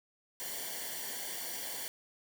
white noise with comb filter, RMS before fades -40 dBFS, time 0.4-1.88 s, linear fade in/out 0 ms, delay 0.78 ms, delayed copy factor -0.75, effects none

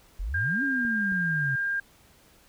sine exponential two-way sweep, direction up then down, 38.89 to 286.5 to 130.4 Hz, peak -28 dBFS, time 0.19-1.56 s, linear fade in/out 10 ms, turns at 0.63 s
sine tone, 1604 Hz, G6, 39 cents sharp, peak -25 dBFS, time 0.34-1.8 s, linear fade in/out 5 ms
clicks, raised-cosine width 3 ms, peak -31 dBFS, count 2, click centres 0.851 / 1.122 s
effects pink hiss -58 dBFS RMS until 2.48 s

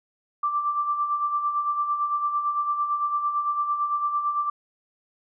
sine tone with tremolo, 1174.7 Hz, D6, in tune, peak -20 dBFS, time 0.43-4.5 s, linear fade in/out 5 ms, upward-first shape sine, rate 8.9 Hz, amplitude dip 55%, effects none

